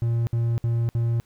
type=tone bursts; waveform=triangle; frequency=116.7 Hz; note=A#2; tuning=2 cents sharp; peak=-18 dBFS; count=4; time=0.02-1.2 s; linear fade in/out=0 ms; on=250 ms; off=60 ms; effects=pink hiss -63 dBFS RMS until 1.25 s